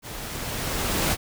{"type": "noise with level ramp", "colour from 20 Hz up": "pink", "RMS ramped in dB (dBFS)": [-37, -22], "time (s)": [0.02, 1.17], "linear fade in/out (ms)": 50, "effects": []}